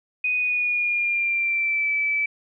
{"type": "tone with pitch glide", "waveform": "sine", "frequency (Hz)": [2489, 2309], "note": ["D#7", "D7"], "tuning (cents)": [0, -30], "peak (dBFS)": -20, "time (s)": [0.24, 2.26], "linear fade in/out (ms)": 5, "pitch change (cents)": -130, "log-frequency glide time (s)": [0.35, 1.91], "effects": []}